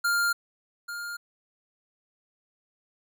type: tone pair in turn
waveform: square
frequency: 1401 / 1408.7 Hz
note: F6 / F6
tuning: +5 / +15 cents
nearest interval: unison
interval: 10 cents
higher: second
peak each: -23 / -34 dBFS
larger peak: first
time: 0.04-0.33 / 0.88-1.17 s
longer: neither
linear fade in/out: 10 ms
effects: none